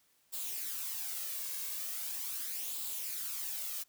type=noise with flanger; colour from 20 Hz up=blue; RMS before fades=-39 dBFS; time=0.32-3.84 s; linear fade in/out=20 ms; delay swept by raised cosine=0.25 to 1.85 ms; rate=0.4 Hz; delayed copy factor=+0.5; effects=white hiss -71 dBFS RMS until 3.88 s